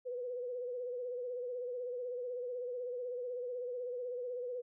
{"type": "tone with vibrato", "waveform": "sine", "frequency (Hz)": 493.9, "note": "B4", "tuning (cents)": 0, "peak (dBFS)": -37, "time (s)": [0.05, 4.62], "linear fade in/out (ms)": 20, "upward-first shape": "sine", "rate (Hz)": 16, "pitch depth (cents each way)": 52, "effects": []}